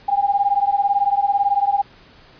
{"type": "beating tone pair", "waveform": "sine", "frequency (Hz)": [796, 814], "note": ["G5", "G#5"], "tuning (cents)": [26, -35], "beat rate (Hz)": 18, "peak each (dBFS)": -18, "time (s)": [0.08, 1.82], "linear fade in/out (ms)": 10, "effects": ["pink hiss -48 dBFS RMS until 2.39 s", "resampled to 11025 Hz"]}